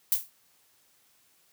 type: noise with exponential decay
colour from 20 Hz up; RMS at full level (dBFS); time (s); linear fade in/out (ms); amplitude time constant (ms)
violet; -20; 0.12-0.3; 2; 37
effects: white hiss -65 dBFS RMS until 1.52 s + high-pass 60 Hz 12 dB/octave